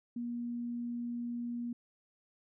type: tone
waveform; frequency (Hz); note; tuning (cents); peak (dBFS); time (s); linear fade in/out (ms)
sine; 238.7; A#3; +41; -35; 0.16-1.73; 5
effects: none